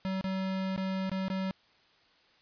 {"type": "tone with dropouts", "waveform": "square", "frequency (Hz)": 190, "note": "F#3", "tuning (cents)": 46, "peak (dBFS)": -31, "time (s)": [0.05, 1.51], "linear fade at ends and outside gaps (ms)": 0, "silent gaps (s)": [[0.211, 0.242], [0.763, 0.777], [1.095, 1.116], [1.282, 1.301]], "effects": ["white hiss -64 dBFS RMS until 2.41 s", "resampled to 11025 Hz"]}